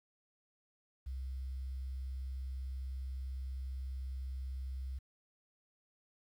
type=tone; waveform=sine; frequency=65.41 Hz; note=C2; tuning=in tune; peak=-38 dBFS; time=1.06-4.99 s; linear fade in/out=10 ms; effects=11-bit